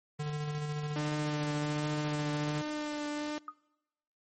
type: tone with tremolo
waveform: square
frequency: 149.2 Hz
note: D3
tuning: 28 cents sharp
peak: -33 dBFS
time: 0.19-2.62 s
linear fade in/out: 10 ms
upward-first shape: square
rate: 14 Hz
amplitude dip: 25%
type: tone with vibrato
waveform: sawtooth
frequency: 298.6 Hz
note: D4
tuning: 29 cents sharp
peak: -30 dBFS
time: 0.96-3.38 s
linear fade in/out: 0 ms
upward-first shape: triangle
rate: 1.3 Hz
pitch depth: 22 cents each way
type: tone with exponential decay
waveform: sine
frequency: 1244.5 Hz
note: D#6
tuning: in tune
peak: -33 dBFS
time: 3.48-3.55 s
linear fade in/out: 2 ms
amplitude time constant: 15 ms
effects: noise-tail reverb RT60 1.0 s tail -25 dB re dry + MP3 32 kbps